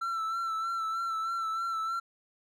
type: tone with vibrato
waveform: triangle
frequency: 1338 Hz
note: E6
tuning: 25 cents sharp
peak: -28 dBFS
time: 0.01-2 s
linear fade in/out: 10 ms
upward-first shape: sine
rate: 3.2 Hz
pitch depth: 33 cents each way
effects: none